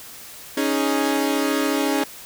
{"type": "chord", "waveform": "sawtooth", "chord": "C# suspended second", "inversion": "none", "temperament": "equal", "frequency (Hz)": [277.2, 311.1, 415.3], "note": ["C#4", "D#4", "G#4"], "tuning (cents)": [0, 0, 0], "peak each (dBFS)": [-18, -20, -22], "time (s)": [0.57, 2.04], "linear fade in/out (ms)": 5, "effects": ["white hiss -40 dBFS RMS until 2.25 s"]}